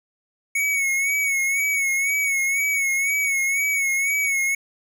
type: tone with vibrato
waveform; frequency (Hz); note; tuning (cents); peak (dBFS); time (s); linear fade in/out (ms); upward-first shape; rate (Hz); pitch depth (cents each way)
square; 2217; C#7; 0; -20; 0.55-4.55; 5; sine; 2; 51
effects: none